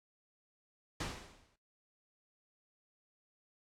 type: noise with exponential decay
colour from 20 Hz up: pink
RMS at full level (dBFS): -36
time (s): 1-1.56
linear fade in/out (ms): 5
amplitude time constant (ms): 120
effects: noise-tail reverb RT60 0.2 s tail -17 dB re dry + low-pass 7000 Hz 12 dB/octave